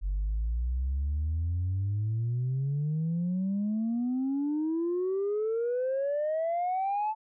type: exponential sweep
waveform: sine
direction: up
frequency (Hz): 46.25 to 880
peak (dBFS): -25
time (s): 0.01-7.15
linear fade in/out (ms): 50
effects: tanh soft clip ceiling -24 dBFS